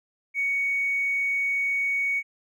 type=tone with tanh clipping; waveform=triangle; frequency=2233 Hz; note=C#7; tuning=12 cents sharp; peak=-22 dBFS; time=0.34-2.23 s; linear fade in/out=50 ms; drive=1 dB; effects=none